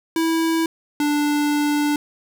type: tone pair in turn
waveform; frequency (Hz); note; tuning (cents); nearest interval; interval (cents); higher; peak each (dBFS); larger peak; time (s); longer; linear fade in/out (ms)
square; 326.9 / 294; E4 / D4; -14 / +2; major second; 184; first; -18; neither; 0.16-0.66 / 1-1.96; second; 2
effects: none